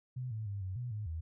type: tone with pitch steps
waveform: sine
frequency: 126.5 / 109.4 / 100.4 / 93.7 / 122.6 / 105.9 / 80.8 Hz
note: B2 / A2 / G2 / F#2 / B2 / G#2 / E2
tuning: +42 / -9 / +42 / +22 / -12 / +34 / -34 cents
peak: -36 dBFS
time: 0.16-1.21 s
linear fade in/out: 10 ms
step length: 150 ms
effects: none